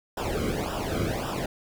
brown noise with flanger, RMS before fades -29 dBFS, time 0.17-1.46 s, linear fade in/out 5 ms, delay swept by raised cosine 0.46 to 1.14 ms, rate 1.8 Hz, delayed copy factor -0.9, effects none

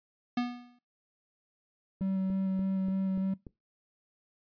square tone with exponential decay, 243.8 Hz, B3, 22 cents flat, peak -26 dBFS, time 0.37-0.79 s, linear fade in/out 5 ms, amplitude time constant 91 ms
click train, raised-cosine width 3 ms, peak -31 dBFS, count 6, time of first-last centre 2.01-3.468 s, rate 3.43 Hz
triangle tone with vibrato, 190.9 Hz, G3, 46 cents flat, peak -26 dBFS, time 2.01-3.34 s, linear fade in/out 5 ms, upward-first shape square, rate 3.3 Hz, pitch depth 9 cents each way
effects noise-tail reverb RT60 0.2 s tail -20 dB re dry + resampled to 11025 Hz

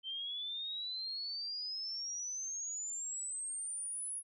sine exponential sweep, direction up, 3101 to 10548 Hz, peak -38 dBFS, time 0.03-4.23 s, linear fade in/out 50 ms, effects none

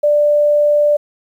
sine tone, 590 Hz, D5, 8 cents sharp, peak -9 dBFS, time 0.03-0.97 s, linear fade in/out 10 ms, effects 8-bit

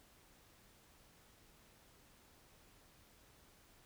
silence, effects pink hiss -66 dBFS RMS until 3.85 s

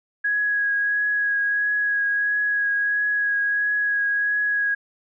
sine tone with vibrato, 1661.2 Hz, G#6, in tune, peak -19 dBFS, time 0.24-4.75 s, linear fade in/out 10 ms, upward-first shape triangle, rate 1.5 Hz, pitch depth 17 cents each way, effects none

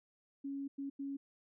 sine tone bursts at uneven times, 277.2 Hz, C#4, in tune, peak -38 dBFS, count 3, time 0.44-0.68 / 0.78-0.9 / 0.99-1.17 s, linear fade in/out 10 ms, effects none

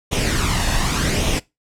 pink noise with flanger, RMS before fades -19 dBFS, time 0.11-1.4 s, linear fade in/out 20 ms, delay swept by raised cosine 0.32 to 1.13 ms, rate 0.86 Hz, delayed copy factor +0.55, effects noise-tail reverb RT60 0.2 s tail -21 dB re dry + low-pass 9000 Hz 12 dB/octave

